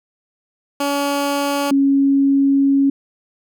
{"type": "tone pair in turn", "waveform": ["15% pulse", "sine"], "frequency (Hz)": [283.3, 276], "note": ["C#4", "C#4"], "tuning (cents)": [38, -7], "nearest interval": "unison", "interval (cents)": 45, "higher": "first", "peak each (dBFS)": -11, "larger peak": "neither", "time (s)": [[0.8, 1.71], [1.71, 2.9]], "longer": "second", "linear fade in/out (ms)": 5, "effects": []}